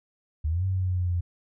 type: linear two-way sweep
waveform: sine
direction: up then down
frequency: 72.7 to 95.4 to 86.7 Hz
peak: -23 dBFS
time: 0.44-1.21 s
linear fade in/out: 10 ms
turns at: 0.65 s
effects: none